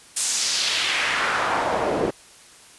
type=noise with band-pass filter sweep; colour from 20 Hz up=pink; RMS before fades=-23 dBFS; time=0.16-2.11 s; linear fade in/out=10 ms; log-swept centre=8700 to 400 Hz; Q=1.7; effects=white hiss -48 dBFS RMS until 2.78 s + resampled to 24000 Hz